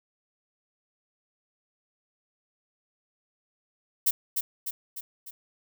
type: noise with echo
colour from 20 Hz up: violet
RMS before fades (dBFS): -22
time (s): 4.06-4.11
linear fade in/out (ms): 10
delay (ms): 300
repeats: 4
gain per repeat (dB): -5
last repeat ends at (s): 5.31
effects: none